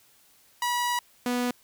sawtooth tone pair in turn, 970 / 245.7 Hz, B5 / B3, -31 / -9 cents, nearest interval 2 octaves, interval 2378 cents, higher first, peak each -21 dBFS, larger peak neither, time 0.62-0.99 / 1.26-1.51 s, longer first, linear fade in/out 2 ms, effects white hiss -60 dBFS RMS until 1.63 s

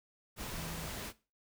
sine tone in noise, 164.81 Hz, E3, in tune, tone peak -45 dBFS, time 0.53-0.87 s, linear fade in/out 50 ms, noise pink, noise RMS -42 dBFS, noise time 0.36-1.13 s, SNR -6 dB, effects noise-tail reverb RT60 0.3 s tail -17 dB re dry

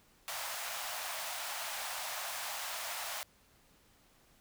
pink high-pass noise, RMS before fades -40 dBFS, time 0.28-3.23 s, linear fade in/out 0 ms, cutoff 620 Hz, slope 48 dB/octave, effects pink hiss -66 dBFS RMS until 4.4 s

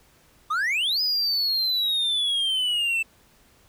triangle exponential two-way sweep, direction up then down, 1174.7 to 5030 to 2644 Hz, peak -20 dBFS, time 0.5-3.03 s, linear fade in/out 10 ms, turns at 1.01 s, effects pink hiss -58 dBFS RMS until 3.68 s

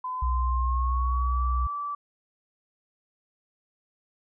sine tone with pitch glide, 1015 to 1159.2 Hz, B5 to D6, +47 to -23 cents, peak -29 dBFS, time 0.04-1.95 s, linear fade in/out 5 ms, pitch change +230 cents, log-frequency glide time 0.15-1.44 s
sine tone, 62.3 Hz, B1, 16 cents sharp, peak -23 dBFS, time 0.22-1.67 s, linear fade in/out 5 ms
effects none

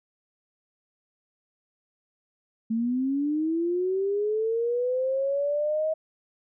sine linear sweep, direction up, 220 to 636 Hz, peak -23 dBFS, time 2.7-5.94 s, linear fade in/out 10 ms, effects none

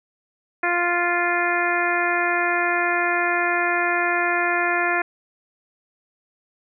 harmonic tone, 349.2 Hz, F4, in tune, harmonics 1 / 2 / 3 / 4 / 5 / 6 / 7, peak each -27 / -25 / -28 / -26 / -24 / -28 / -29 dBFS, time 0.63-5.02 s, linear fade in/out 5 ms, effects none

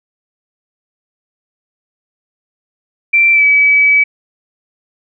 sine tone with pitch glide, 2349 to 2287 Hz, D7 to D7, 0 to -47 cents, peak -6 dBFS, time 3.13-4.04 s, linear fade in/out 10 ms, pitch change -47 cents, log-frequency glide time 3.32-3.44 s, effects none

